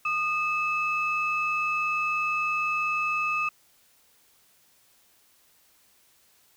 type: tone pair together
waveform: sine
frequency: 1226 / 2603 Hz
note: D#6 / E7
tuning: -26 / -22 cents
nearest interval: octave + minor second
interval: 1304 cents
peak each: -26 dBFS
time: 0.05-3.49 s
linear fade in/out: 5 ms
effects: tanh soft clip ceiling -18 dBFS + white hiss -62 dBFS RMS until 6.56 s